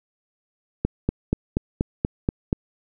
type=click train; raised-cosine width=3 ms; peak=-7 dBFS; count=8; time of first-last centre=0.85-2.529 s; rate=4.17 Hz; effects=none